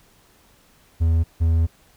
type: tone pair in turn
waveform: triangle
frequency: 82 / 82 Hz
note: E2 / E2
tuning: -9 / -9 cents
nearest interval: unison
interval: 0 cents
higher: neither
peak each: -13 dBFS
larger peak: neither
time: 1-1.24 / 1.4-1.67 s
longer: second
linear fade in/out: 20 ms
effects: pink hiss -56 dBFS RMS until 1.96 s